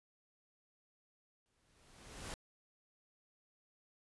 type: noise with exponential growth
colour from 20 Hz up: pink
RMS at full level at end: -43 dBFS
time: 1.46-2.34 s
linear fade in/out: 0 ms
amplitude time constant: 190 ms
effects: resampled to 24000 Hz